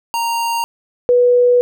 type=tone pair in turn; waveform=square / sine; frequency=929 / 490.1 Hz; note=A#5 / B4; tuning=-6 / -13 cents; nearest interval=major seventh; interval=1107 cents; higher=first; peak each=-17 / -8 dBFS; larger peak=second; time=0.14-0.64 / 1.09-1.61 s; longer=second; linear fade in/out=0 ms; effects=none